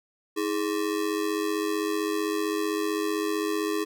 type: ring-modulated tone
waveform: square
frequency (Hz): 367.6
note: F#4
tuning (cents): -11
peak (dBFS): -23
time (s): 0.36-3.85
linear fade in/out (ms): 20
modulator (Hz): 47.8
effects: none